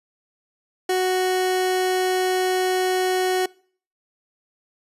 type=tone; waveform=30% pulse; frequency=370 Hz; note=F#4; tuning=in tune; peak=-16 dBFS; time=0.89-3.46 s; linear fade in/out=5 ms; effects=noise-tail reverb RT60 0.5 s tail -24 dB re dry + resampled to 32000 Hz